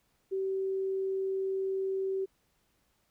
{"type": "tone", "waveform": "sine", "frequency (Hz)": 384.2, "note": "G4", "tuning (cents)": -35, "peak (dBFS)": -29, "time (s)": [0.31, 2.26], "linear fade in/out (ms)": 20, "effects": ["pink hiss -73 dBFS RMS until 3.1 s"]}